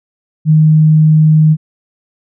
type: tone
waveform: sine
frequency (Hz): 155.56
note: D#3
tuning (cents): 0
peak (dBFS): -4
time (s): 0.45-1.57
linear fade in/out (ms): 50
effects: none